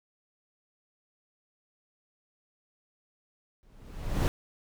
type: noise with exponential growth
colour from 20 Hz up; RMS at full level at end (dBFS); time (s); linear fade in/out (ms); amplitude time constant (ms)
brown; -21; 3.63-4.28; 0; 140
effects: none